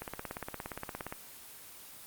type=click train; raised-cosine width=0.5 ms; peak=-22 dBFS; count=20; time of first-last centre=0.02-1.125 s; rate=17.2 Hz; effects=white hiss -50 dBFS RMS until 2.06 s + Opus 24 kbps